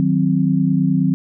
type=chord; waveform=sine; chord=C diminished; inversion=first; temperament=equal; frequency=155.56 / 185 / 261.6 Hz; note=Eb3 / Gb3 / C4; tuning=0 / 0 / 0 cents; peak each=-18 / -17 / -18 dBFS; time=0-1.14 s; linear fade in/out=0 ms; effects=none